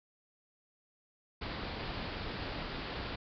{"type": "low-pass noise", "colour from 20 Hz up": "pink", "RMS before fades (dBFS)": -40, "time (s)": [1.41, 3.16], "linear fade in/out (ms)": 10, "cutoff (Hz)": 4900, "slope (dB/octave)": 96, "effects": []}